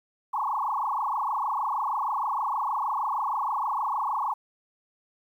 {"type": "tone with frequency modulation", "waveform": "sine", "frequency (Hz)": 983, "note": "B5", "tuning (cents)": -8, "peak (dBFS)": -25, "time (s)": [0.33, 4.34], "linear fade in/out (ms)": 10, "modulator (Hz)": 26.4, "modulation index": 6, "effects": ["10-bit"]}